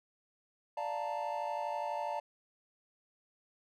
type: chord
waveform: triangle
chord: Bb major seventh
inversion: first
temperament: equal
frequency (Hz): 587.3 / 698.5 / 880 / 932.3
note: D5 / F5 / A5 / Bb5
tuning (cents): 0 / 0 / 0 / 0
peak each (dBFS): -38 / -39 / -36 / -40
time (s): 0.77-2.2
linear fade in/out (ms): 5
effects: none